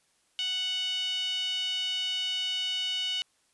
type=tone with band-pass filter; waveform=5% pulse; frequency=740 Hz; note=F#5; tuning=in tune; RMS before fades=-31 dBFS; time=0.39-3.22 s; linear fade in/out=0 ms; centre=3100 Hz; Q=7.6; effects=white hiss -69 dBFS RMS until 3.53 s + resampled to 24000 Hz